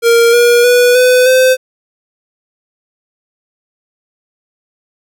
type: tone with pitch steps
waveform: square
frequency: 466.2 / 477.9 / 489.9 / 502.3 / 514.9 Hz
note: A#4 / A#4 / B4 / B4 / C5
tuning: 0 / +43 / -14 / +29 / -28 cents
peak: -6 dBFS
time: 0.02-1.57 s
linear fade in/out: 50 ms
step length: 310 ms
effects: none